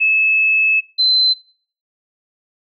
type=tone pair in turn; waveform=sine; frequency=2600 / 4066 Hz; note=E7 / B7; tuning=-24 / +50 cents; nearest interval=minor sixth; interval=774 cents; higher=second; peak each=-11 dBFS; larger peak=neither; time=0-0.81 / 0.98-1.34 s; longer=first; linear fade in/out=20 ms; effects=noise-tail reverb RT60 0.5 s tail -23 dB re dry